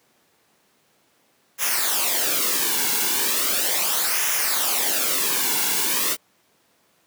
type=noise with flanger; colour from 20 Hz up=white; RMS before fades=-22 dBFS; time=1.58-6.17 s; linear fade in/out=50 ms; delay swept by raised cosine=0.23 to 1.63 ms; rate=0.37 Hz; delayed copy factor=-0.65; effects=pink hiss -62 dBFS RMS until 7.06 s + high-pass 200 Hz 12 dB/octave